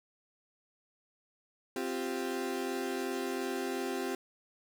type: chord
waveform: 35% pulse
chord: C suspended fourth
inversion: none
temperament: equal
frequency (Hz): 261.6 / 349.2 / 392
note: C4 / F4 / G4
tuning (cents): 0 / 0 / 0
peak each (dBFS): -36 / -37 / -35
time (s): 1.76-4.15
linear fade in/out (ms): 2
effects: none